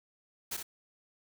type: noise with echo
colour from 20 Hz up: white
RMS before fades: -36 dBFS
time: 0.51-0.57 s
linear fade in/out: 10 ms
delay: 60 ms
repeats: 1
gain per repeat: -5 dB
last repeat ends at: 0.63 s
effects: none